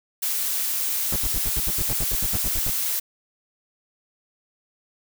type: noise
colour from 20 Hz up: blue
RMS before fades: -25 dBFS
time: 0.22-3 s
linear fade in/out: 10 ms
type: noise bursts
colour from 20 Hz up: brown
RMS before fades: -27 dBFS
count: 15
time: 1.12-2.703 s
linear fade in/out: 5 ms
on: 43 ms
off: 67 ms
effects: none